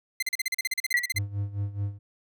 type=tone bursts; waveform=sawtooth; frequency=2070 Hz; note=C7; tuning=19 cents flat; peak=-21 dBFS; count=16; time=0.2-1.186 s; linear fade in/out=5 ms; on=26 ms; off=38 ms
type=tone with exponential decay; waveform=sine; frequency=1941 Hz; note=B6; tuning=31 cents flat; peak=-16 dBFS; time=0.94-1.12 s; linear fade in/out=2 ms; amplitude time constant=39 ms
type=tone with tremolo; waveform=triangle; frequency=101 Hz; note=G#2; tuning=48 cents flat; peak=-23 dBFS; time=1.14-1.99 s; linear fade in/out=50 ms; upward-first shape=sine; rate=4.7 Hz; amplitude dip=80%
effects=none